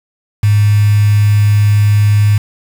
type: tone with quantisation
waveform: sine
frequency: 103.83 Hz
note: G#2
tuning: in tune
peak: -6 dBFS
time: 0.43-2.38 s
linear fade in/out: 5 ms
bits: 4
effects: none